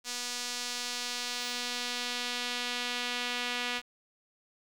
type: tone with band-pass filter sweep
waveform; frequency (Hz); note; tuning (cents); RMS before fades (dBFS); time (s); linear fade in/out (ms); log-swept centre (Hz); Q
sawtooth; 244.3; B3; -19; -35; 0.04-3.82; 50; 5800 to 2900; 1.3
effects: 9-bit